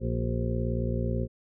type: harmonic tone with a mistuned harmonic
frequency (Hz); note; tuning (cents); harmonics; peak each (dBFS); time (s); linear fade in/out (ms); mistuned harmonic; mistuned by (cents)
58.4; A#1; +4; 1 / 2 / 3 / 4 / 6 / 7 / 8 / 9; -31 / -30 / -36 / -34 / -38 / -39 / -44 / -37; 0-1.28; 50; 6; +52
effects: none